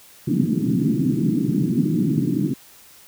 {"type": "band-pass noise", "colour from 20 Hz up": "pink", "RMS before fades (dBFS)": -20, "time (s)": [0.27, 2.54], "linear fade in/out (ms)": 10, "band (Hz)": [140, 320], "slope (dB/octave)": 48, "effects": ["white hiss -48 dBFS RMS until 3.07 s"]}